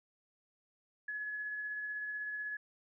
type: tone with tremolo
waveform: sine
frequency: 1697 Hz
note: G#6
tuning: 37 cents sharp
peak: -36 dBFS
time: 1.08-2.57 s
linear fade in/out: 5 ms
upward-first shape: sine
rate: 16 Hz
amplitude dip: 25%
effects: none